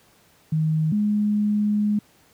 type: tone pair in turn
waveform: sine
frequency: 156.9 / 208.8 Hz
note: D#3 / G#3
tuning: +15 / +10 cents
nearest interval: perfect fourth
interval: 495 cents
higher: second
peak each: -18 dBFS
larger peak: neither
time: 0.52-0.92 / 0.92-1.99 s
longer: second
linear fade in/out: 5 ms
effects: pink hiss -57 dBFS RMS until 2.33 s + high-pass 80 Hz 12 dB/octave